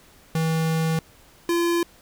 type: tone pair in turn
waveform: square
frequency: 161.4 / 342 Hz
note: E3 / F4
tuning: -36 / -36 cents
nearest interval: octave + minor second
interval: 1300 cents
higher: second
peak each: -21 / -20 dBFS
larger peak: second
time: 0.35-0.99 / 1.49-1.83 s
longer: first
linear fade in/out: 2 ms
effects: pink hiss -53 dBFS RMS until 2.01 s